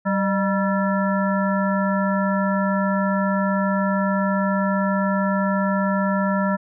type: harmonic tone with a mistuned harmonic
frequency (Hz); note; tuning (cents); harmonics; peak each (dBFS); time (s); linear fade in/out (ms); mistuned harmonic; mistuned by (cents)
193.2; G3; -25; 1 / 3 / 5 / 7 / 9; -20 / -25 / -27 / -28 / -30; 0.05-6.57; 20; 3; +73
effects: none